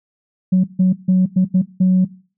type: tone bursts at uneven times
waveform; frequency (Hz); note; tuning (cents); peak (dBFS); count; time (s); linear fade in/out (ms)
sine; 185; F#3; 0; -8; 6; 0.52-0.64 / 0.79-0.93 / 1.08-1.26 / 1.36-1.45 / 1.54-1.62 / 1.8-2.05; 10
effects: noise-tail reverb RT60 0.4 s tail -20 dB re dry + tanh soft clip ceiling -7 dBFS